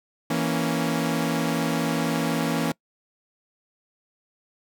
sawtooth chord, A# diminished, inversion second, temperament equal, 164.81 / 233.1 / 277.2 Hz, E3 / A#3 / C#4, 0 / 0 / 0 cents, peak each -23 dBFS, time 0.3-2.72 s, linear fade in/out 5 ms, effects noise-tail reverb RT60 0.1 s tail -24 dB re dry

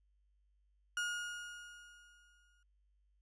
35% pulse tone with exponential decay, 1433 Hz, F6, 44 cents sharp, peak -32 dBFS, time 0.97-2.63 s, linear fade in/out 2 ms, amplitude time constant 360 ms, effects added 50 Hz sine -70 dBFS peak until 3.21 s + resampled to 22050 Hz

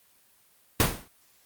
pink noise with exponential decay, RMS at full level -17 dBFS, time 0.8-1.08 s, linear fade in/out 0 ms, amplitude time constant 60 ms, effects white hiss -62 dBFS RMS until 1.45 s + Opus 32 kbps

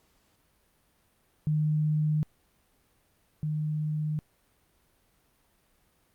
sine tone pair in turn, 152.7 / 152.7 Hz, D#3 / D#3, -32 / -32 cents, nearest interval unison, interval 0 cents, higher neither, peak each -23 / -27 dBFS, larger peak first, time 1.47-2.23 / 3.43-4.19 s, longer neither, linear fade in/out 0 ms, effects pink hiss -68 dBFS RMS until 6.14 s + Opus 48 kbps

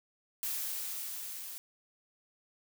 blue noise with level ramp, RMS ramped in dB -35 to -44 dBFS, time 0.43-1.58 s, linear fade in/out 0 ms, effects none

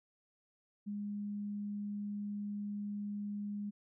sine tone, 205.3 Hz, G#3, 20 cents flat, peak -37 dBFS, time 0.86-3.71 s, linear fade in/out 20 ms, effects none

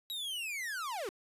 45% pulse linear sweep, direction down, 3881 to 349.2 Hz, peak -36 dBFS, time 0.1-1.09 s, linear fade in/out 0 ms, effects resampled to 32000 Hz

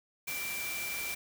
sine tone in noise, 2349 Hz, D7, in tune, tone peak -37 dBFS, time 0.27-1.15 s, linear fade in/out 10 ms, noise white, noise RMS -39 dBFS, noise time 0.27-1.15 s, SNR -1 dB, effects none

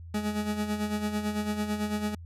40% pulse tone with tremolo, 210 Hz, G#3, 19 cents sharp, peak -25 dBFS, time 0.14-2.15 s, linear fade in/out 5 ms, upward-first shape sine, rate 9 Hz, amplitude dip 60%, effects added 84 Hz sine -41 dBFS peak until 2.25 s + resampled to 32000 Hz

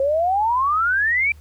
sine exponential sweep, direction up, 530 to 2370 Hz, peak -16 dBFS, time 0-1.32 s, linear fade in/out 2 ms, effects added 76 Hz sine -41 dBFS peak until 1.4 s + pink hiss -56 dBFS RMS until 1.4 s

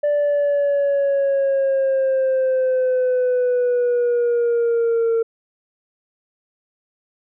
sine exponential sweep, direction down, 587.3 to 455 Hz, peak -13 dBFS, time 0.03-5.23 s, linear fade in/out 10 ms, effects tanh soft clip ceiling -14 dBFS

